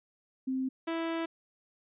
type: tone pair in turn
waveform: sine / sawtooth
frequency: 261.6 / 329.6 Hz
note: C4 / E4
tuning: 0 / 0 cents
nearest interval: major third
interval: 400 cents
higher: second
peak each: -29 / -27 dBFS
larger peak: second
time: 0.47-0.69 / 0.87-1.26 s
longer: second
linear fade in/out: 10 ms
effects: resampled to 8000 Hz